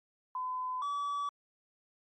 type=tone pair in turn; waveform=sine / triangle; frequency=1014 / 1146.5 Hz; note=B5 / D6; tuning=+45 / -42 cents; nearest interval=major second; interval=213 cents; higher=second; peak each=-33 / -30 dBFS; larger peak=second; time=0.35-0.82 / 0.82-1.29 s; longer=neither; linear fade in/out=2 ms; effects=MP3 32 kbps